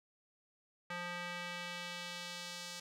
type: tone with band-pass filter sweep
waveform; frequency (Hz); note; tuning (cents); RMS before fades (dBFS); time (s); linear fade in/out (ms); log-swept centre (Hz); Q
square; 175.8; F3; +12; -44; 0.9-2.8; 5; 1800 to 5200; 1.1
effects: none